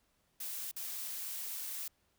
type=noise with dropouts; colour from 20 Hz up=blue; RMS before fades=-41 dBFS; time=0.4-1.88 s; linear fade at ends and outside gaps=5 ms; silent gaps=0.714-0.762 s; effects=pink hiss -75 dBFS RMS until 2.18 s